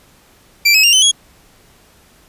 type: tone with pitch steps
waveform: 25% pulse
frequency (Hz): 2349 / 2562 / 2793 / 3046 / 3322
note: D7 / E7 / F7 / F#7 / G#7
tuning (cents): 0 / -50 / -1 / +50 / 0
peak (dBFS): -4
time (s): 0.65-1.115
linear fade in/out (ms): 10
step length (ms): 93
effects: pink hiss -49 dBFS RMS until 2.28 s + resampled to 32000 Hz